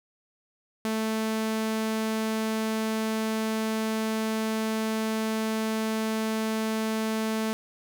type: tone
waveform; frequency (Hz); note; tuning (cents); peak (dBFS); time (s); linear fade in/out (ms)
sawtooth; 220; A3; 0; -22; 0.85-7.53; 0
effects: none